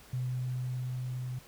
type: tone with level ramp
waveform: sine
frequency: 126.4 Hz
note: B2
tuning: 41 cents sharp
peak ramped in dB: -30 to -34 dBFS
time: 0.13-1.39 s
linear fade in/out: 5 ms
effects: pink hiss -55 dBFS RMS until 1.47 s